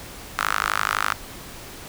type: tone with high-pass filter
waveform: sawtooth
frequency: 51.91 Hz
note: G#1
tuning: in tune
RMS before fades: -24 dBFS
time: 0.38-1.13 s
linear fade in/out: 5 ms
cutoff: 1300 Hz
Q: 4.1
effects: pink hiss -39 dBFS RMS until 1.88 s